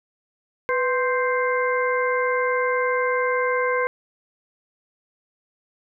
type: harmonic tone with a mistuned harmonic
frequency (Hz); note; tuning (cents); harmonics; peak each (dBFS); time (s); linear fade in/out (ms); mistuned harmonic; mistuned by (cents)
523; C5; -1; 1 / 2 / 3 / 4; -22 / -25 / -27 / -28; 0.69-3.87; 0; 1; -87
effects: none